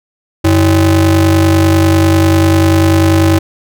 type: ring-modulated tone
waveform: square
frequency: 116.54 Hz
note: A#2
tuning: in tune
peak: -4 dBFS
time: 0.44-3.39 s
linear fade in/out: 10 ms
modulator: 208 Hz
effects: none